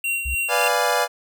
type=tone with tremolo; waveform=square; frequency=2748 Hz; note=F7; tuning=29 cents flat; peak=-21 dBFS; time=0.04-0.68 s; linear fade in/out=2 ms; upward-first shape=sine; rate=3.5 Hz; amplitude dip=55%
type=tone; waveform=sine; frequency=66.4 Hz; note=C2; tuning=26 cents sharp; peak=-24 dBFS; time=0.25-0.35 s; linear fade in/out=10 ms
type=chord; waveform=25% pulse; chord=B diminished seventh; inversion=none; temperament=equal; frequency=493.9 / 587.3 / 698.5 / 830.6 Hz; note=B4 / D5 / F5 / Ab5; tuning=0 / 0 / 0 / 0 cents; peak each=-20 dBFS; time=0.48-1.08 s; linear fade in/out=50 ms
effects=none

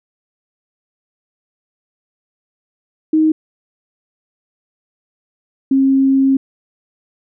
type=tone pair in turn; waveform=sine; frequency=313.4 / 269.2 Hz; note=D#4 / C4; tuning=+13 / +49 cents; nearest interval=minor third; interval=264 cents; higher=first; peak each=-9 / -9 dBFS; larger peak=neither; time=3.13-3.32 / 5.71-6.37 s; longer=second; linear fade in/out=5 ms; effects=none

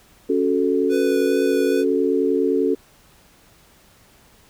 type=chord; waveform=sine; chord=F# minor; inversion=second; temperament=equal; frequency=277.2 / 370 / 440 Hz; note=C#4 / F#4 / A4; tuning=0 / 0 / 0 cents; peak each=-21 / -21 / -20 dBFS; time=0.29-2.75 s; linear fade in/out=10 ms
type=tone with vibrato; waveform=square; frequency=493.9 Hz; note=B4; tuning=in tune; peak=-25 dBFS; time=0.89-1.85 s; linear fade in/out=50 ms; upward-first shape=sine; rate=2.4 Hz; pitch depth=11 cents each way
effects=pink hiss -53 dBFS RMS until 4.49 s

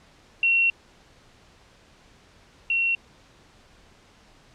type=tone pair in turn; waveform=sine; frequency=2729 / 2729 Hz; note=F7 / F7; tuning=-41 / -41 cents; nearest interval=unison; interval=0 cents; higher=neither; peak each=-17 / -20 dBFS; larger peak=first; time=0.43-0.7 / 2.7-2.95 s; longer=first; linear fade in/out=2 ms; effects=pink hiss -55 dBFS RMS until 4.54 s + low-pass 6000 Hz 12 dB/octave

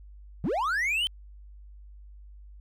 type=linear sweep; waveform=triangle; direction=up; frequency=117.8 to 3136 Hz; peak=-23 dBFS; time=0.44-1.07 s; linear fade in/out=0 ms; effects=added 50 Hz sine -45 dBFS peak until 2.6 s

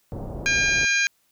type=low-pass noise; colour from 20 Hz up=pink; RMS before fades=-33 dBFS; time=0.12-0.85 s; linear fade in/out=0 ms; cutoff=750 Hz; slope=24 dB/octave
type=harmonic tone; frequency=806 Hz; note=G5; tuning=48 cents sharp; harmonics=2 / 3 / 4 / 5 / 6 / 7 / 8; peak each=-22 / -22 / -34 / -31 / -34 / -37 / -28 dBFS; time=0.46-1.07 s; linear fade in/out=0 ms
effects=white hiss -66 dBFS RMS until 1.31 s

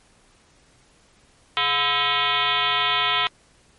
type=tone with frequency modulation; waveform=sine; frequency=2202 Hz; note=C#7; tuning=12 cents flat; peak=-18 dBFS; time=1.57-3.27 s; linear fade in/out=0 ms; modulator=297 Hz; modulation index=4.7; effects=pink hiss -57 dBFS RMS until 3.78 s + MP3 48 kbps

